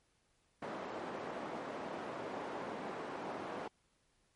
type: band-pass noise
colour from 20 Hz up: white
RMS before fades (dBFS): -43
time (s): 0.62-3.68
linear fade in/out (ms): 5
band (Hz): 220 to 820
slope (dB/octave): 12
effects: pink hiss -75 dBFS RMS until 4.35 s + MP3 48 kbps